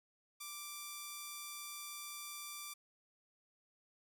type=tone; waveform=5% pulse; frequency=1174.7 Hz; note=D6; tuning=in tune; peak=-33 dBFS; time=0.4-2.74 s; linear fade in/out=10 ms; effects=none